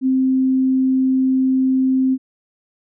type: tone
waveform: sine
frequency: 261.6 Hz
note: C4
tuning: in tune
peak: -13 dBFS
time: 0.01-2.18 s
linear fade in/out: 50 ms
effects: none